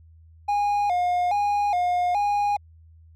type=tone with vibrato; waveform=triangle; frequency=765 Hz; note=G5; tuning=42 cents flat; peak=-18 dBFS; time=0.48-2.57 s; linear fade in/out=10 ms; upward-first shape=square; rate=1.2 Hz; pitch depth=120 cents each way; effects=added 81 Hz sine -48 dBFS peak until 3.15 s